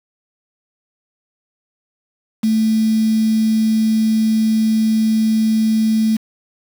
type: tone with quantisation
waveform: sine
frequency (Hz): 220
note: A3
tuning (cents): 0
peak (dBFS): -12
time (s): 2.43-6.17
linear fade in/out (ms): 10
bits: 5
effects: none